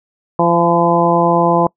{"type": "harmonic tone with a mistuned harmonic", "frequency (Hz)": 171, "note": "F3", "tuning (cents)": -36, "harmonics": [1, 2, 3, 4, 5, 6], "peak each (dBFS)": [-17, -17, -17, -17, -17, -17], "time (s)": [0.39, 1.67], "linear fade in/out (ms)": 2, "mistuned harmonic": 6, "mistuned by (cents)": -16, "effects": ["noise-tail reverb RT60 0.1 s tail -25 dB re dry"]}